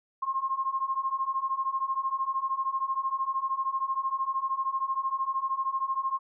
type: beating tone pair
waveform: sine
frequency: 1060 / 1073 Hz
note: C6 / C6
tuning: +22 / +43 cents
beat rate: 13 Hz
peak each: -31 / -29 dBFS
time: 0.22-6.19 s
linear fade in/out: 10 ms
effects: none